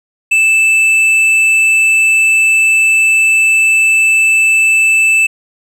triangle tone with hard clipping, 2637 Hz, E7, in tune, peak -8 dBFS, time 0.31-5.27 s, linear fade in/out 10 ms, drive 9 dB, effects none

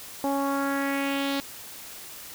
sawtooth tone with low-pass filter sweep, 277.2 Hz, C#4, in tune, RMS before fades -27 dBFS, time 0.24-1.4 s, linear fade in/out 0 ms, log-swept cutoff 810 to 4200 Hz, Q 2.7, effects white hiss -42 dBFS RMS until 2.34 s

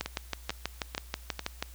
two click trains, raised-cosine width 0.2 ms, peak -13 / -16 dBFS, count 11 / 4, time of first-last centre 0.01-1.626 / 0.06-1.393 s, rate 6.19 / 2.25 Hz, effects added 60 Hz sine -46 dBFS peak until 1.74 s + white hiss -55 dBFS RMS until 1.74 s

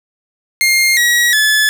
sawtooth tone with pitch steps, 2122 / 1912.5 / 1723.6 Hz, C7 / A#6 / A6, +24 / +44 / -36 cents, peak -6 dBFS, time 0.61-1.69 s, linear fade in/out 0 ms, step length 360 ms, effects none

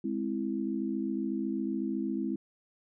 sine chord, Ab augmented, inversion none, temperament equal, 207.7 / 261.6 / 329.6 Hz, Ab3 / C4 / E4, 0 / 0 / 0 cents, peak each -34 dBFS, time 0.04-2.36 s, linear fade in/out 5 ms, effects none

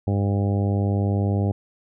harmonic tone, 100 Hz, G2, 35 cents sharp, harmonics 1 / 2 / 3 / 4 / 5 / 6 / 7 / 8, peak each -20 / -26 / -30 / -32 / -34 / -36 / -37 / -38 dBFS, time 0.07-1.52 s, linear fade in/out 5 ms, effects none

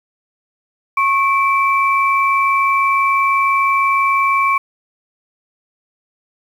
sine tone pair together, 1095 / 2323 Hz, C#6 / D7, -22 / -20 cents, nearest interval octave + minor second, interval 1302 cents, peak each -13 / -17 dBFS, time 0.97-4.58 s, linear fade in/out 5 ms, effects 7-bit

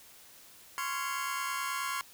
sawtooth chord, Db major seventh, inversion third, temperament just, 1039.4 / 1108.7 / 1385.9 / 1663.1 Hz, C6 / Db6 / F6 / Ab6, -12 / 0 / -14 / +2 cents, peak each -33 / -33 / -35 / -38 dBFS, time 0.78-2.01 s, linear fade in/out 0 ms, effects white hiss -55 dBFS RMS until 2.13 s

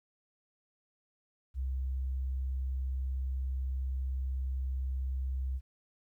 sine tone, 65.41 Hz, C2, in tune, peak -31 dBFS, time 1.54-5.61 s, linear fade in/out 50 ms, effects 12-bit

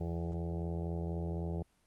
harmonic tone with a mistuned harmonic, 84 Hz, E2, 33 cents sharp, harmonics 1 / 2 / 4 / 5 / 6 / 7 / 8 / 9 / 10, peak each -37 / -38 / -45 / -45 / -51 / -50 / -54 / -52 / -57 dBFS, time 0-1.63 s, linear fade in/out 10 ms, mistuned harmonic 1, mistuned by -24 cents, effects pink hiss -72 dBFS RMS until 1.86 s + Opus 32 kbps

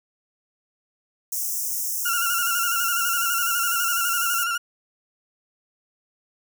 white high-pass noise, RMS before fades -27 dBFS, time 1.32-4.44 s, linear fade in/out 5 ms, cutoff 5400 Hz, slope 96 dB/octave
35% pulse tone with vibrato, 1395 Hz, F6, 2 cents flat, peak -21 dBFS, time 2.05-4.58 s, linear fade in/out 10 ms, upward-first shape square, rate 12 Hz, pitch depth 41 cents each way
effects none

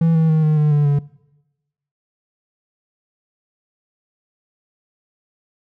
triangle tone with pitch steps, 164.81 / 161.05 / 157.37 / 153.77 / 150.26 / 146.83 / 143.48 Hz, E3 / E3 / D#3 / D#3 / D3 / D3 / D3, 0 / -40 / +20 / -20 / +40 / 0 / -40 cents, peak -10 dBFS, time 0.01-0.99 s, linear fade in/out 5 ms, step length 140 ms, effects noise-tail reverb RT60 1.0 s tail -22 dB re dry

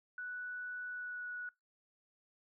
sine tone with pitch glide, 1480 to 1468.1 Hz, F#6 to F#6, 0 to -14 cents, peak -40 dBFS, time 0.18-1.49 s, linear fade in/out 2 ms, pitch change -14 cents, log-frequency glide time 0.87-1.27 s, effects noise-tail reverb RT60 0.2 s tail -22 dB re dry

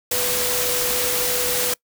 sine tone in noise, 493.9 Hz, B4, in tune, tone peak -27 dBFS, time 0.11-1.74 s, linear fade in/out 5 ms, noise white, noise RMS -22 dBFS, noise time 0.11-1.74 s, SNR -8 dB, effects noise-tail reverb RT60 0.1 s tail -24 dB re dry

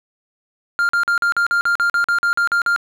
triangle tone bursts, 1399 Hz, F6, 3 cents sharp, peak -12 dBFS, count 14, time 0.79-2.762 s, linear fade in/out 0 ms, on 100 ms, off 44 ms, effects none

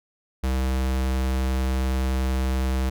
square tone, 65.1 Hz, C2, 8 cents flat, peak -22 dBFS, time 0.43-2.9 s, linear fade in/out 10 ms, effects none

